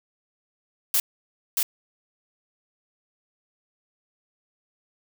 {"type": "noise with echo", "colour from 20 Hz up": "blue", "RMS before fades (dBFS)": -21, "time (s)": [0.94, 1], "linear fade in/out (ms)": 2, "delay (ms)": 630, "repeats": 1, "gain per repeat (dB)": -2, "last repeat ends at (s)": 1.63, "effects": []}